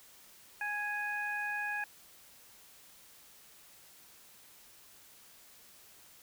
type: harmonic tone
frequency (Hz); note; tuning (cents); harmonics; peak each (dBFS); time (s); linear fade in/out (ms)
830.6; G#5; 0; 1 / 2 / 3; -40 / -35 / -41; 0.61-1.84; 2
effects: white hiss -58 dBFS RMS until 6.22 s